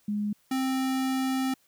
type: tone pair in turn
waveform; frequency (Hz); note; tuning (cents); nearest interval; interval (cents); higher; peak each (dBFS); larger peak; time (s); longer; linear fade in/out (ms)
sine / square; 207.7 / 262.8; G#3 / C4; 0 / +8; major third; 408; second; -26; neither; 0.08-0.33 / 0.51-1.54; second; 5
effects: white hiss -66 dBFS RMS until 1.67 s